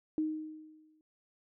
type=tone with exponential decay; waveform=sine; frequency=311.1 Hz; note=D#4; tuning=in tune; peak=-27 dBFS; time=0.18-1.01 s; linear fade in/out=1 ms; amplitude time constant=180 ms; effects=none